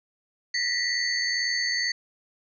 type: tone cluster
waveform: sine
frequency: 1832 / 1948 / 2030 / 4476 / 6360 Hz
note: A#6 / B6 / B6 / C#8 / G8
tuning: -31 / -24 / +47 / +16 / +24 cents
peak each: -36 / -28 / -34 / -27 / -36 dBFS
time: 0.54-1.92 s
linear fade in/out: 5 ms
effects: none